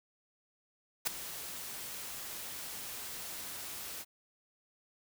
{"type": "noise with ADSR envelope", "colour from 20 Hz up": "white", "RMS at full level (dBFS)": -29, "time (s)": [1.05, 4.05], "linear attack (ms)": 21, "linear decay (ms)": 8, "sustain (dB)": -14, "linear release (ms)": 40, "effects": []}